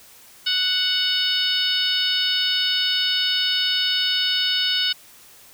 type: harmonic tone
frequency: 740 Hz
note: F#5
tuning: in tune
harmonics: 2 / 3 / 4 / 5 / 6 / 7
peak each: -29 / -33 / -22 / -24 / -27 / -29 dBFS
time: 0.46-4.93 s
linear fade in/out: 10 ms
effects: white hiss -48 dBFS RMS until 5.53 s